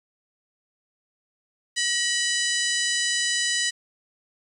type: harmonic tone with a mistuned harmonic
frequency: 992 Hz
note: B5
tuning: 7 cents sharp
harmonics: 2 / 3 / 4 / 5 / 6 / 7 / 8 / 9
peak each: -27 / -29 / -30 / -31 / -32 / -32 / -33 / -34 dBFS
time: 1.76-3.71 s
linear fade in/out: 20 ms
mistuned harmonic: 2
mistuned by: -68 cents
effects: 9-bit